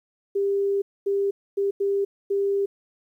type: tone bursts at uneven times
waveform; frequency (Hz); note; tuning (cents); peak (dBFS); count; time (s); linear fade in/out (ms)
sine; 397.8; G4; +25; -20; 5; 0.35-0.82 / 1.06-1.31 / 1.57-1.71 / 1.8-2.05 / 2.3-2.66; 10
effects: 10-bit